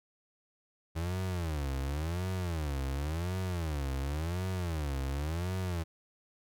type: tone with vibrato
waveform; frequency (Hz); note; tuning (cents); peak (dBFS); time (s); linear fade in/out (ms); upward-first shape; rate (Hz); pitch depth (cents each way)
35% pulse; 79.2; D#2; +31; -30; 0.95-5.84; 20; sine; 0.92; 290
effects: none